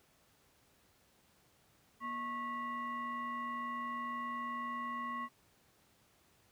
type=tone with frequency modulation; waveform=sine; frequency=1097 Hz; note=C#6; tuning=18 cents flat; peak=-37 dBFS; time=2-5.29 s; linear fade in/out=50 ms; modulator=858 Hz; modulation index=0.76; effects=pink hiss -69 dBFS RMS until 6.51 s + high-pass 60 Hz 12 dB/octave